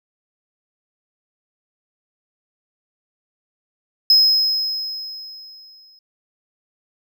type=tone with exponential decay; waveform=triangle; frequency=5120 Hz; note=D#8; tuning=49 cents sharp; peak=-7 dBFS; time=4.1-5.99 s; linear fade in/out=2 ms; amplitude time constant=410 ms; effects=none